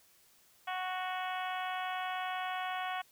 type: harmonic tone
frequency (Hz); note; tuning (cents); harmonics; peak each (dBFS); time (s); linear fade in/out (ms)
369.5; F#4; -2; 2 / 3 / 4 / 5 / 6 / 7 / 8 / 9; -37 / -41 / -43 / -45 / -47 / -48 / -49 / -50; 0.67-3.02; 10
effects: white hiss -65 dBFS RMS until 3.11 s